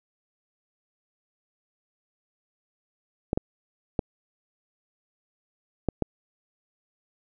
clicks, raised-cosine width 2 ms, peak -10 dBFS, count 5, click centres 3.331 / 3.375 / 3.992 / 5.887 / 6.023 s, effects none

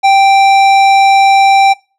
triangle tone with tanh clipping, 784 Hz, G5, in tune, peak -6 dBFS, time 0.03-1.74 s, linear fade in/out 20 ms, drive 18 dB, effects noise-tail reverb RT60 0.3 s tail -21 dB re dry

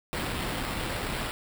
pink noise with sample-and-hold, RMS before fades -32 dBFS, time 0.13-1.31 s, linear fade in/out 0 ms, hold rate 6300 Hz, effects none

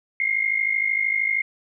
sine tone pair together, 2100 / 2153 Hz, C7 / C7, +6 / +49 cents, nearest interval unison, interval 43 cents, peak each -23 / -22 dBFS, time 0.2-1.42 s, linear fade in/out 2 ms, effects none

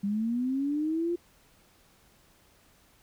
sine linear sweep, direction up, 196 to 351.2 Hz, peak -26 dBFS, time 0.03-1.16 s, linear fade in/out 10 ms, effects pink hiss -62 dBFS RMS until 3.02 s

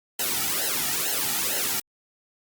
white noise with flanger, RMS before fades -26 dBFS, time 0.19-1.8 s, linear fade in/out 5 ms, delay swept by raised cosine 0.84 to 1.94 ms, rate 2.2 Hz, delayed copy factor -1, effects Opus 48 kbps

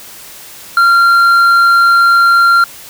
sine tone with hard clipping, 1382 Hz, F6, 19 cents flat, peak -6 dBFS, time 0.77-2.64 s, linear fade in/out 2 ms, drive 4 dB, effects white hiss -33 dBFS RMS until 2.89 s

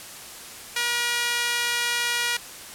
sawtooth tone with high-pass filter, 478.6 Hz, A#4, 46 cents sharp, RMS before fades -25 dBFS, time 0.76-2.37 s, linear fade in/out 5 ms, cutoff 1900 Hz, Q 1.1, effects white hiss -40 dBFS RMS until 2.74 s + low-pass 12000 Hz 12 dB/octave

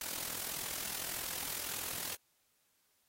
white noise with amplitude modulation, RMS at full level -37 dBFS, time 0.01-2.15 s, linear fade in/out 2 ms, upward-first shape sine, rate 41.7 Hz, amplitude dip 70%, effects white hiss -75 dBFS RMS until 3.08 s + AAC 48 kbps

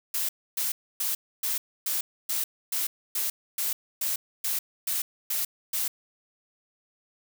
blue noise bursts, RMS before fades -28 dBFS, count 14, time 0.14-5.88 s, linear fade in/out 5 ms, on 150 ms, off 280 ms, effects none

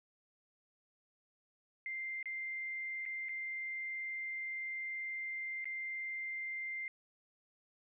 sine tone with dropouts, 2093 Hz, C7, in tune, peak -38 dBFS, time 1.86-6.88 s, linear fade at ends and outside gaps 1 ms, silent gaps 2.228-2.257 / 3.054-3.061 / 3.286-3.292 / 5.644-5.655 s, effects none

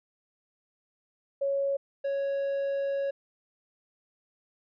sine / triangle tone pair in turn, 554.4 / 554.4 Hz, C#5 / C#5, 0 / 0 cents, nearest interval unison, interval 0 cents, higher neither, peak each -25 dBFS, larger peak neither, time 1.41-1.77 / 2.04-3.11 s, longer second, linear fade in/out 10 ms, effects resampled to 11025 Hz

